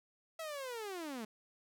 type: linear sweep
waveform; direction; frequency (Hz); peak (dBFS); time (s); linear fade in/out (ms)
sawtooth; down; 659.3 to 207.7; -37; 0.39-1.25; 5
effects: none